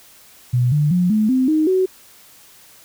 sine tone with pitch steps, 123.47 / 148.54 / 178.69 / 215 / 258.6 / 311.1 / 374.3 Hz, B2 / D3 / F3 / A3 / C4 / D#4 / F#4, 0 / +20 / +40 / -40 / -20 / 0 / +20 cents, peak -13 dBFS, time 0.53-1.86 s, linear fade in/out 10 ms, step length 190 ms, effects white hiss -47 dBFS RMS until 2.84 s

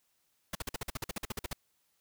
pink noise bursts, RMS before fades -36 dBFS, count 15, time 0.53-1.532 s, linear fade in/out 5 ms, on 22 ms, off 48 ms, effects white hiss -75 dBFS RMS until 2 s

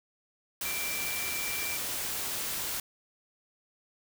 sine tone in noise, 2349 Hz, D7, in tune, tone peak -36 dBFS, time 0.65-1.77 s, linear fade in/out 2 ms, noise white, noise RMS -34 dBFS, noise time 0.61-2.8 s, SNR -5 dB, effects none

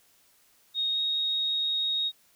sine tone with pitch glide, 3729 to 3751 Hz, A#7 to A#7, 0 to +10 cents, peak -25 dBFS, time 0.74-2.12 s, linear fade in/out 50 ms, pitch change +10 cents, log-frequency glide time 0.92-0.99 s, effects white hiss -63 dBFS RMS until 2.35 s

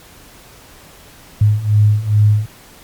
sine beating tone pair, 103.83 / 106.23 Hz, G#2 / G#2, 0 / +40 cents, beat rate 2.4 Hz, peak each -14 / -11 dBFS, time 1.41-2.46 s, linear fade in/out 5 ms, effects pink hiss -42 dBFS RMS until 2.83 s + MP3 96 kbps

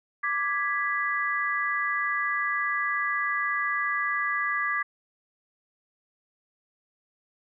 sine chord, G# diminished, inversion second, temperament equal, 1174.7 / 1661.2 / 1975.5 Hz, D6 / G#6 / B6, 0 / 0 / 0 cents, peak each -29 dBFS, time 0.23-4.83 s, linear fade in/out 10 ms, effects none

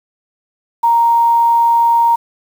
sine tone with quantisation, 932.3 Hz, A#5, in tune, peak -8 dBFS, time 0.83-2.16 s, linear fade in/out 10 ms, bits 6, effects none

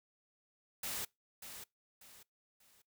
white noise with echo, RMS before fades -40 dBFS, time 0.83-1.05 s, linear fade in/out 5 ms, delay 590 ms, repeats 3, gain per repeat -9 dB, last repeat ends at 2.82 s, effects noise-tail reverb RT60 0.2 s tail -24 dB re dry

